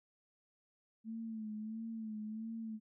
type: tone with vibrato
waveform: sine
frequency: 220 Hz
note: A3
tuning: in tune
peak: -40 dBFS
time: 1.04-2.8 s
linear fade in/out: 50 ms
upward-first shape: sine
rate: 1.5 Hz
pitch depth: 54 cents each way
effects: none